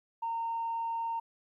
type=tone; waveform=sine; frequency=918 Hz; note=A#5; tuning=27 cents flat; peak=-30 dBFS; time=0.22-1.2 s; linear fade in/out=10 ms; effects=tanh soft clip ceiling -27 dBFS + 12-bit